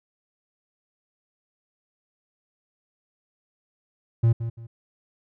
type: tone with echo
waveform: triangle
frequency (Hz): 115.3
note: A#2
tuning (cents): -19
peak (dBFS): -13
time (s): 4.23-4.33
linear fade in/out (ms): 10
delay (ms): 170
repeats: 2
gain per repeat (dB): -11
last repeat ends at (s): 4.67
effects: none